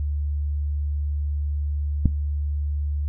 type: click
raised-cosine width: 5 ms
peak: -6 dBFS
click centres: 2.057 s
effects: noise-tail reverb RT60 0.2 s tail -17 dB re dry + added 73 Hz sine -22 dBFS peak until 3.08 s